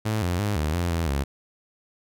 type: tone with pitch steps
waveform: sawtooth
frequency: 108.6 / 88.2 / 103.4 / 76.2 / 87 / 83.5 / 69.4 Hz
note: A2 / F2 / G#2 / D#2 / F2 / E2 / C#2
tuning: -22 / +18 / -7 / -36 / -6 / +23 / +3 cents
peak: -19 dBFS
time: 0.05-1.24 s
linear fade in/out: 10 ms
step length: 170 ms
effects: none